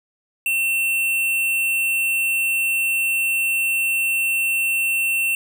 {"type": "tone with hard clipping", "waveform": "sine", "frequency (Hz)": 2700, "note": "E7", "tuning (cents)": 41, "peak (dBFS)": -19, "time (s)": [0.46, 5.35], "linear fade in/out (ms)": 2, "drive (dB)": 16, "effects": []}